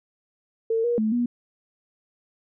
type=tone with pitch steps; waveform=sine; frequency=451.2 / 477 / 217.5 / 241.2 Hz; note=A4 / A#4 / A3 / B3; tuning=+44 / +40 / -20 / -41 cents; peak=-20 dBFS; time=0.7-1.26 s; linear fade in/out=5 ms; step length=140 ms; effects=none